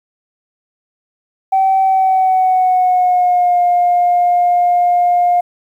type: tone with pitch glide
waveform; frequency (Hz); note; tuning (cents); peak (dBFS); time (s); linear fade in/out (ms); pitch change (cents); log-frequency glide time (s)
sine; 768 to 708.3; G5 to F5; -36 to +24; -8; 1.52-5.41; 10; -140; 1.82-3.6
effects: tanh soft clip ceiling -5 dBFS + 8-bit